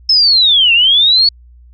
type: linear two-way sweep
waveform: sine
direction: down then up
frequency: 5274 to 2674 to 4463 Hz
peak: -6 dBFS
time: 0.09-1.29 s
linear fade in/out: 5 ms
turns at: 0.73 s
effects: added 60 Hz sine -38 dBFS peak until 1.73 s

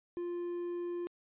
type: tone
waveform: triangle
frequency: 349.2 Hz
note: F4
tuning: in tune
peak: -33 dBFS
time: 0.17-1.07 s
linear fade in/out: 0 ms
effects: resampled to 8000 Hz

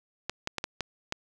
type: clicks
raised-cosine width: 0.2 ms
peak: -13 dBFS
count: 6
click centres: 0.296 / 0.474 / 0.583 / 0.641 / 0.807 / 1.124 s
effects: none

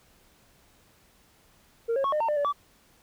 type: tone with pitch steps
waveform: sine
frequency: 461.8 / 545 / 1103 / 607 / 911 / 597 / 576 / 1153 Hz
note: A#4 / C#5 / C#6 / D#5 / A#5 / D5 / D5 / D6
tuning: -16 / -29 / -9 / -43 / -40 / +28 / -34 / -32 cents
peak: -21 dBFS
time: 1.88-2.528 s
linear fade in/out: 20 ms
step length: 81 ms
effects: tanh soft clip ceiling -22 dBFS + pink hiss -61 dBFS RMS until 3.02 s

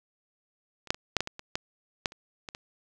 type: clicks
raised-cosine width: 0.2 ms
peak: -29 / -6 / -25 / -6 / -10 / -17 / -23 / -12 / -9 / -29 / -21 / -22 dBFS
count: 12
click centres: 0.873 / 0.905 / 0.945 / 1.167 / 1.206 / 1.274 / 1.394 / 1.555 / 2.058 / 2.121 / 2.488 / 2.549 s
effects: none

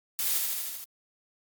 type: noise with echo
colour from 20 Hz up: blue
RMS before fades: -29 dBFS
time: 0.19-0.38 s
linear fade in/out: 0 ms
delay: 77 ms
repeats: 6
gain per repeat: -2 dB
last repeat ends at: 0.842 s
effects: Opus 48 kbps

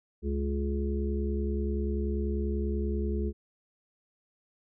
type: harmonic tone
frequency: 70.3 Hz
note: C#2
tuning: 25 cents sharp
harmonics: 1 / 3 / 5 / 6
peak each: -29 / -34 / -36 / -37 dBFS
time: 0.22-3.33 s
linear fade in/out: 50 ms
effects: none

